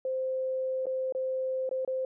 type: tone with dropouts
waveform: sine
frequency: 521 Hz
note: C5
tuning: 7 cents flat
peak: -28 dBFS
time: 0.05-2.05 s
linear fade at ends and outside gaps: 2 ms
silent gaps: 0.857-0.867 / 1.124-1.149 / 1.692-1.712 / 1.849-1.876 s
effects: none

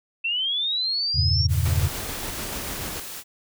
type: linear sweep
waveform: sine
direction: up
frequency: 2660 to 5588 Hz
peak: -22 dBFS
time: 0.24-1.47 s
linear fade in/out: 10 ms
type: chord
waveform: sine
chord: E diminished seventh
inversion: none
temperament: equal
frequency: 82.41 / 98 / 116.54 / 138.59 Hz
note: E2 / G2 / Bb2 / Db3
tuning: 0 / 0 / 0 / 0 cents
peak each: -22 / -25 / -27 / -27 dBFS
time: 1.14-1.89 s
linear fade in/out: 20 ms
type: noise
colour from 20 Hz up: white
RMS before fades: -36 dBFS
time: 1.48-3.24 s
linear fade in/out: 50 ms
type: noise with tremolo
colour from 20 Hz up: pink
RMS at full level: -32 dBFS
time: 1.65-3 s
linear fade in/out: 5 ms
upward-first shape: square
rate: 6.9 Hz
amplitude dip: 25%
effects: none

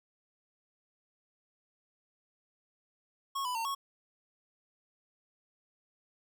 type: tone with pitch steps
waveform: square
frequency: 1097 / 995 / 910 / 1104 Hz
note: C#6 / B5 / A#5 / C#6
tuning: -18 / +13 / -42 / -7 cents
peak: -33 dBFS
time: 3.35-3.75 s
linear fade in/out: 10 ms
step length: 100 ms
effects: none

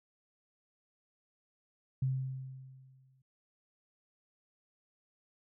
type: tone with exponential decay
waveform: sine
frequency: 131.6 Hz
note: C3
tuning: 10 cents sharp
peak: -27 dBFS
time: 2.02-3.22 s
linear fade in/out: 5 ms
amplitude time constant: 260 ms
effects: none

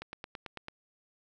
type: click train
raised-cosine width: 0.3 ms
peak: -24 dBFS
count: 7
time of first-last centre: 0.02-0.684 s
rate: 9.04 Hz
effects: none

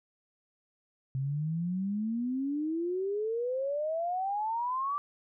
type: exponential sweep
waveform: sine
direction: up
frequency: 130.4 to 1174.7 Hz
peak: -29 dBFS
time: 1.15-4.98 s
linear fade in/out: 0 ms
effects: none

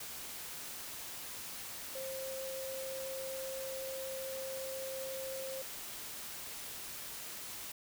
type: tone in noise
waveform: sine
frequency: 531 Hz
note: C5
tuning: 25 cents sharp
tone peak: -40 dBFS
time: 1.95-5.62 s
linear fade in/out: 5 ms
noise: white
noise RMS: -45 dBFS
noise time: 0-7.72 s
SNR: +2 dB
effects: none

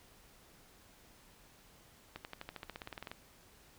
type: accelerating click train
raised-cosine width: 0.3 ms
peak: -27 dBFS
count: 16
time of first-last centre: 2.16-3.115 s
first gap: 89 ms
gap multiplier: 0.95
effects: pink hiss -62 dBFS RMS until 3.78 s

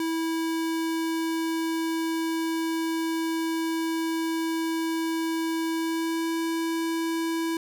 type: tone with pitch glide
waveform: square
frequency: 326.4 to 328.9 Hz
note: E4 to E4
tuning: -17 to -4 cents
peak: -26 dBFS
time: 0-7.57 s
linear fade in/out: 2 ms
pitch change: +13 cents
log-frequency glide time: 5.72-6.29 s
effects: none

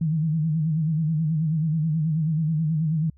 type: tone with vibrato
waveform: sine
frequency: 157.6 Hz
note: D#3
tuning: 23 cents sharp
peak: -20 dBFS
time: 0.01-3.1 s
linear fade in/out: 5 ms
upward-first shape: sine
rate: 9.3 Hz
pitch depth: 85 cents each way
effects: added 69 Hz sine -51 dBFS peak until 3.17 s

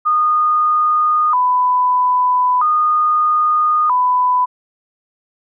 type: tone with vibrato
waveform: sine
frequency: 1107 Hz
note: C#6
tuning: 3 cents flat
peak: -11 dBFS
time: 0.05-4.46 s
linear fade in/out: 20 ms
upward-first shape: square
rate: 0.39 Hz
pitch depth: 180 cents each way
effects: none

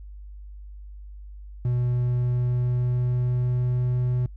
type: tone with pitch glide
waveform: triangle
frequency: 122.7 to 124.34 Hz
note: B2 to B2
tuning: -11 to +12 cents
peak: -19 dBFS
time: 1.65-4.26 s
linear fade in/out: 0 ms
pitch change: +23 cents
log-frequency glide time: 1.76-4 s
effects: noise-tail reverb RT60 0.1 s tail -23 dB re dry + added 50 Hz sine -38 dBFS peak until 4.36 s

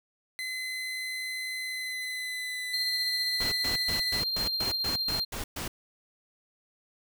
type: tone with pitch glide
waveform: 30% pulse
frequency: 2038 to 1989.2 Hz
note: C7 to B6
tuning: -46 to +12 cents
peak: -30 dBFS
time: 0.39-4.2 s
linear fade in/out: 0 ms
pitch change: -42 cents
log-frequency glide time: 1.61-2.99 s
type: tone with tremolo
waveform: triangle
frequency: 4186 Hz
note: C8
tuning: in tune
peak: -25 dBFS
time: 2.73-5.25 s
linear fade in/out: 10 ms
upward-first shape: triangle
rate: 15 Hz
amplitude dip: 40%
type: noise bursts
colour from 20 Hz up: pink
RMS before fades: -35 dBFS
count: 10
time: 3.4-5.68 s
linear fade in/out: 5 ms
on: 120 ms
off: 120 ms
effects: none

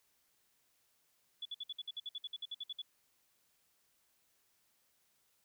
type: tone bursts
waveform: sine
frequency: 3430 Hz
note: A7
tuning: 45 cents flat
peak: -39 dBFS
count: 16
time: 1.42-2.819 s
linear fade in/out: 5 ms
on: 34 ms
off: 57 ms
effects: white hiss -75 dBFS RMS until 5.44 s

